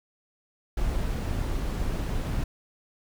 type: noise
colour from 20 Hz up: brown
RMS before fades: -28 dBFS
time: 0.77-2.44 s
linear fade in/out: 5 ms
effects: none